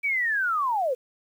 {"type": "linear sweep", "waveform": "sine", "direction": "down", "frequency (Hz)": [2325, 466.2], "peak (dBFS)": -22, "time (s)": [0.03, 0.95], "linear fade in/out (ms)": 20, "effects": ["9-bit"]}